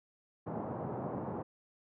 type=band-pass noise; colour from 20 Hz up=pink; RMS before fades=-39 dBFS; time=0.46-1.43 s; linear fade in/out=10 ms; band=120 to 960 Hz; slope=24 dB/octave; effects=none

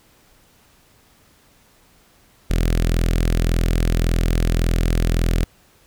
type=tone with notch filter; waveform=sawtooth; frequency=41.79 Hz; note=E1; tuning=24 cents sharp; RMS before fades=-18 dBFS; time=2.5-5.44 s; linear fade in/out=0 ms; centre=930 Hz; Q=1.1; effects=pink hiss -55 dBFS RMS until 5.86 s

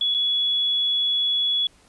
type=tone with dropouts; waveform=sine; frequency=3385 Hz; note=G#7; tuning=32 cents sharp; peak=-19 dBFS; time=0.01-1.67 s; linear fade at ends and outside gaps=2 ms; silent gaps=0.142-0.146 s; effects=pink hiss -56 dBFS RMS until 1.88 s + resampled to 24000 Hz

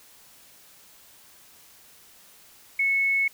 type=tone; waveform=sine; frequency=2200 Hz; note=C#7; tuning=14 cents flat; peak=-20 dBFS; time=2.79-3.28 s; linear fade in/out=5 ms; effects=white hiss -53 dBFS RMS until 3.33 s

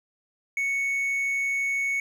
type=tone; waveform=triangle; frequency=2217 Hz; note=C#7; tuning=in tune; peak=-22 dBFS; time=0.57-2 s; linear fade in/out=2 ms; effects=none

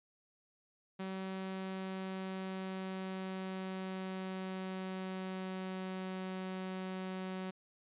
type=tone with pitch glide; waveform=sawtooth; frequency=190 to 187.17 Hz; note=F#3 to F#3; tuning=+46 to +20 cents; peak=-35 dBFS; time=0.99-7.51 s; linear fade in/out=10 ms; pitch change=-26 cents; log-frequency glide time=1.14-6.24 s; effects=resampled to 8000 Hz

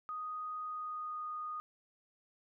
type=tone with pitch glide; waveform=sine; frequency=1244.5 to 1233.8 Hz; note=D#6 to D#6; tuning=0 to -15 cents; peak=-38 dBFS; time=0.09-1.6 s; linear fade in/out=0 ms; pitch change=-15 cents; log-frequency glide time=0.62-1.26 s; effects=none

